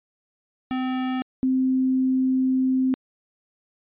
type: tone pair in turn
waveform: square / sine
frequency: 257.3 / 260.1 Hz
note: C4 / C4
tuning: -29 / -10 cents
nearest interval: unison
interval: 19 cents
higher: second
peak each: -24 / -18 dBFS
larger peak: second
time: 0.71-1.22 / 1.43-2.94 s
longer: second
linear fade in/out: 0 ms
effects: resampled to 8000 Hz